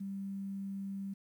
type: tone with quantisation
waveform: sine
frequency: 196.1 Hz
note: G3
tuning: 1 cent sharp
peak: -37 dBFS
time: 0-1.14 s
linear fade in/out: 10 ms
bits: 11
effects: none